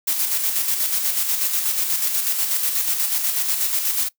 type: noise with tremolo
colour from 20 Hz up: blue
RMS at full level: -20 dBFS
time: 0.07-4.09 s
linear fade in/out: 10 ms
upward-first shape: square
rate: 8.2 Hz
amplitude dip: 40%
effects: noise-tail reverb RT60 0.1 s tail -19 dB re dry